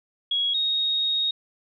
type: tone pair in turn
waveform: sine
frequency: 3322 / 3746 Hz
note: G#7 / A#7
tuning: 0 / +8 cents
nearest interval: major second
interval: 208 cents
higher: second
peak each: -21 dBFS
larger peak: neither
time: 0.31-0.54 / 0.54-1.31 s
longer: second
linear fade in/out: 5 ms
effects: none